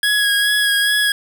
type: tone with vibrato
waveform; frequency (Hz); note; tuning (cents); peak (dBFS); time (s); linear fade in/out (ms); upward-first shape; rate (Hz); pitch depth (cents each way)
25% pulse; 1661.2; G#6; 0; -10; 0.03-1.12; 2; sine; 2.4; 21
effects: none